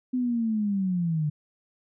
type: linear sweep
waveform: sine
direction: down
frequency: 255.8 to 146.83 Hz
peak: -23 dBFS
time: 0.13-1.3 s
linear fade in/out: 10 ms
effects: none